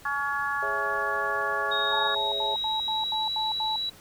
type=harmonic tone; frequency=282.1 Hz; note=C#4; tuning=30 cents sharp; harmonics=3 / 4 / 5 / 6; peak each=-34 / -30 / -33 / -30 dBFS; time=0.05-2.15 s; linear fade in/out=5 ms
type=chord; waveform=sine; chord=C# minor; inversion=second; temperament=equal; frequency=415.3 / 554.4 / 659.3 Hz; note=G#4 / C#5 / E5; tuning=0 / 0 / 0 cents; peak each=-36 dBFS; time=0.62-2.55 s; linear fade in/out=10 ms
type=tone with pitch glide; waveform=sine; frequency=3746 to 3914 Hz; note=A#7 to B7; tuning=+8 to -16 cents; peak=-27 dBFS; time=1.71-3.9 s; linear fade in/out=10 ms; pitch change=+76 cents; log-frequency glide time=1.83-3.3 s
type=tone bursts; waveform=sine; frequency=872 Hz; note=A5; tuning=16 cents flat; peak=-28 dBFS; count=8; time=1.92-3.76 s; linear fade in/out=2 ms; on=160 ms; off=80 ms
effects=pink hiss -51 dBFS RMS until 4 s